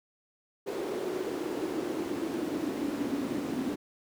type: noise with high-pass filter sweep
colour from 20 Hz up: brown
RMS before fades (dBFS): -33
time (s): 0.66-3.76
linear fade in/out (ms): 20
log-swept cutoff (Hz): 390 to 260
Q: 5.8
effects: none